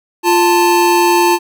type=tone pair together; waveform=square; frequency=349.2 / 884.8 Hz; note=F4 / A5; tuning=0 / +9 cents; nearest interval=octave + major third; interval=1609 cents; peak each=-12 dBFS; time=0.23-1.39 s; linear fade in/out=50 ms; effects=none